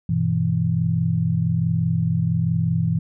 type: chord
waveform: sine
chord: E minor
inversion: first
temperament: just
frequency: 98.89 / 123.61 / 164.81 Hz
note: G2 / B2 / E3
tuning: +16 / +2 / 0 cents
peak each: -25 / -23 / -20 dBFS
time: 0.09-2.99 s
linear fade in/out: 5 ms
effects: none